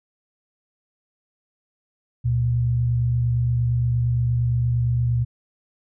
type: tone pair together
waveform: sine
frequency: 71.35 / 120 Hz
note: D2 / B2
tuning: -49 / -49 cents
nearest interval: major sixth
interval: 900 cents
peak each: -28 / -18 dBFS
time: 2.24-5.25 s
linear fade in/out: 20 ms
effects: none